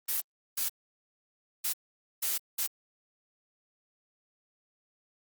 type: noise bursts at uneven times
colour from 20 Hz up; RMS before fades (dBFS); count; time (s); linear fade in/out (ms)
blue; -30; 5; 0.08-0.21 / 0.57-0.69 / 1.64-1.73 / 2.22-2.38 / 2.58-2.67; 10
effects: Opus 32 kbps